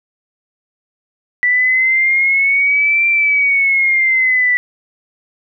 sine exponential two-way sweep, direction up then down, 1965 to 2361 to 1965 Hz, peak -10 dBFS, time 1.43-4.57 s, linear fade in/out 0 ms, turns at 3.07 s, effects none

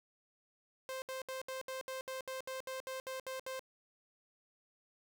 sawtooth tone bursts, 523.3 Hz, C5, in tune, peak -36 dBFS, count 14, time 0.89-3.594 s, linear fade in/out 0 ms, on 130 ms, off 68 ms, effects none

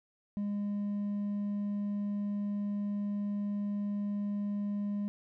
sine tone with hard clipping, 204.2 Hz, G#3, 29 cents flat, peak -32 dBFS, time 0.37-5.08 s, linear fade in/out 0 ms, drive 2 dB, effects none

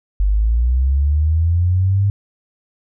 sine linear sweep, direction up, 47.55 to 101.4 Hz, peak -12 dBFS, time 0.2-2.1 s, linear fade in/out 0 ms, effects none

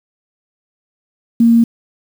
sine tone with quantisation, 231.9 Hz, A#3, 9 cents flat, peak -6 dBFS, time 1.4-1.64 s, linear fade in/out 5 ms, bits 6, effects none

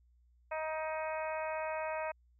harmonic tone, 314.2 Hz, D#4, 17 cents sharp, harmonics 2 / 3 / 4 / 5 / 6 / 7 / 8, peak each -37 / -40 / -46 / -47 / -49 / -49 / -47 dBFS, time 0.51-2.12 s, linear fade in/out 10 ms, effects added 60 Hz sine -64 dBFS peak until 2.39 s

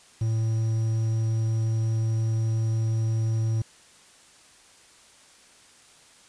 triangle tone with quantisation, 111.8 Hz, A2, 28 cents sharp, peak -20 dBFS, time 0.21-3.62 s, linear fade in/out 5 ms, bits 8, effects white hiss -54 dBFS RMS until 6.28 s + resampled to 22050 Hz

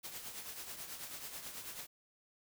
white noise with tremolo, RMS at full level -44 dBFS, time 0.03-1.87 s, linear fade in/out 20 ms, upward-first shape triangle, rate 9.2 Hz, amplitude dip 60%, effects none

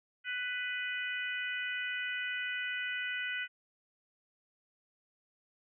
harmonic tone, 496.4 Hz, B4, 9 cents sharp, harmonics 3 / 4 / 5 / 6, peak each -37 / -39 / -41 / -43 dBFS, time 0.24-3.48 s, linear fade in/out 50 ms, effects none

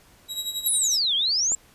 sawtooth tone with tremolo, 3849 Hz, B7, 45 cents flat, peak -22 dBFS, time 0.28-1 s, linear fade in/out 50 ms, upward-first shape sine, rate 11 Hz, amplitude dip 70%
sine exponential two-way sweep, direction down then up, 11890 to 3136 to 7570 Hz, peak -20 dBFS, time 0.66-1.55 s, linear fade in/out 2 ms, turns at 1.15 s
click, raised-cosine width 1 ms, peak -24 dBFS, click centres 1.519 s
effects pink hiss -55 dBFS RMS until 1.74 s + resampled to 32000 Hz

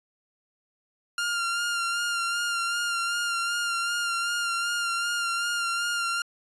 sawtooth tone with vibrato, 1396.9 Hz, F6, in tune, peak -22 dBFS, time 1.18-6.22 s, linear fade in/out 2 ms, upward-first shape sine, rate 2.6 Hz, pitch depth 27 cents each way, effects resampled to 24000 Hz

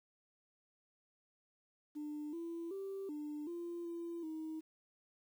sine tone with pitch steps, 298.7 / 336 / 389.8 / 298.1 / 343.6 / 339.3 / 316.1 Hz, D4 / E4 / G4 / D4 / F4 / F4 / D#4, +29 / +33 / -10 / +26 / -28 / -50 / +27 cents, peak -39 dBFS, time 1.95-4.61 s, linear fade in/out 20 ms, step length 380 ms, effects tanh soft clip ceiling -38 dBFS + 11-bit

